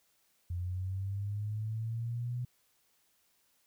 sine linear sweep, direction up, 86.9 to 124.2 Hz, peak -33 dBFS, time 0.5-2.45 s, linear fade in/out 5 ms, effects white hiss -72 dBFS RMS until 3.66 s

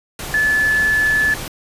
sine tone in noise, 1730 Hz, A6, 30 cents flat, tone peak -13 dBFS, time 0.34-1.34 s, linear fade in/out 2 ms, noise pink, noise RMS -28 dBFS, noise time 0.19-1.48 s, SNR +12 dB, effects resampled to 32000 Hz

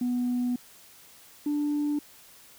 sine tone pair in turn, 246.1 / 294 Hz, B3 / D4, -6 / +2 cents, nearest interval minor third, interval 308 cents, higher second, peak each -23 dBFS, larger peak neither, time 0.01-0.56 / 1.46-1.99 s, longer first, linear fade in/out 5 ms, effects tanh soft clip ceiling -22 dBFS + white hiss -53 dBFS RMS until 2.58 s

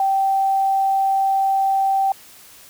sine tone, 778 Hz, G5, 13 cents flat, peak -15 dBFS, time 0-2.12 s, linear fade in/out 2 ms, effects white hiss -45 dBFS RMS until 2.69 s

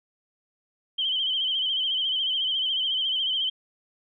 sine tone with vibrato, 3107 Hz, G7, 16 cents flat, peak -23 dBFS, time 0.98-3.5 s, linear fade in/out 10 ms, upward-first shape sine, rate 14 Hz, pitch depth 66 cents each way, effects none

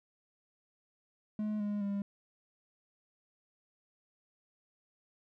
triangle tone with pitch steps, 212.3 / 206.4 / 200.6 Hz, G#3 / G#3 / G3, +38 / -10 / +40 cents, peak -30 dBFS, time 1.39-2.02 s, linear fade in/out 2 ms, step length 210 ms, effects none

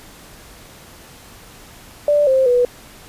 sine tone with pitch steps, 587 / 527 / 490.4 Hz, D5 / C5 / B4, -1 / +12 / -12 cents, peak -11 dBFS, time 2.08-2.65 s, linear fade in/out 2 ms, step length 190 ms, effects pink hiss -42 dBFS RMS until 3.08 s + resampled to 32000 Hz

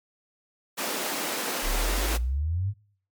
pink high-pass noise, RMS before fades -30 dBFS, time 0.77-2.18 s, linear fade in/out 20 ms, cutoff 250 Hz, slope 24 dB/octave
sine exponential sweep, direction up, 31.32 to 105.8 Hz, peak -24 dBFS, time 1.62-2.74 s, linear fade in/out 50 ms
effects noise-tail reverb RT60 0.5 s tail -22 dB re dry + MP3 96 kbps

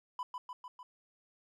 triangle tone with echo, 997 Hz, B5, 16 cents sharp, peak -33 dBFS, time 0.19-0.23 s, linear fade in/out 2 ms, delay 150 ms, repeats 4, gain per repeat -3 dB, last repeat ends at 0.83 s, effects none

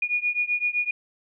sine beating tone pair, 2443 / 2450.8 Hz, D#7 / D#7, -32 / -27 cents, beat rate 7.8 Hz, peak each -25 / -26 dBFS, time 0.02-0.91 s, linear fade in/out 5 ms, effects none

